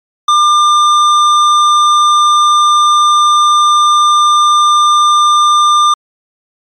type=tone with hard clipping; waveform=triangle; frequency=1198 Hz; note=D6; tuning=34 cents sharp; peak=-7 dBFS; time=0.28-5.94 s; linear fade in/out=5 ms; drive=17 dB; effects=low-pass 8000 Hz 12 dB/octave + MP3 96 kbps